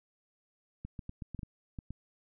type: clicks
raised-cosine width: 5 ms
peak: -28 dBFS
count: 9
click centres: 0.85 / 0.992 / 1.094 / 1.222 / 1.347 / 1.392 / 1.432 / 1.788 / 1.906 s
effects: none